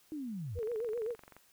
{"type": "linear sweep", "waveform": "sine", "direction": "down", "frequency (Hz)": [319.2, 72.8], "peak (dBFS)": -37, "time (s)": [0.12, 0.59], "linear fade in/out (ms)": 0}
{"type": "tone with vibrato", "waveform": "sine", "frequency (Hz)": 454.4, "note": "A#4", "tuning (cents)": -44, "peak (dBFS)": -33, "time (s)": [0.55, 1.16], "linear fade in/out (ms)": 50, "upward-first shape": "sine", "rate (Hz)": 7.7, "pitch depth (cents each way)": 120}
{"type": "click train", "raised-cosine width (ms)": 0.5, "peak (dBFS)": -37, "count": 18, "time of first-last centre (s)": [0.63, 1.366], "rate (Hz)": 23.1}
{"effects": ["white hiss -66 dBFS RMS until 1.52 s"]}